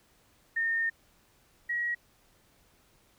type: tone pair in turn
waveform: sine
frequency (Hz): 1827 / 1906.5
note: A#6 / A#6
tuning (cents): -35 / +38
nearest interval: minor second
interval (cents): 73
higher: second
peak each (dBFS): -26 / -28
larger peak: first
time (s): 0.56-0.9 / 1.69-1.95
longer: first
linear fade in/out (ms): 10
effects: pink hiss -65 dBFS RMS until 3.18 s